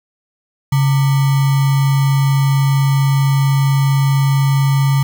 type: tone with sample-and-hold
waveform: sine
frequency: 137.8 Hz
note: C#3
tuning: 10 cents flat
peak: -10 dBFS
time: 0.72-5.03 s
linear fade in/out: 5 ms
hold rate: 1050 Hz
effects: none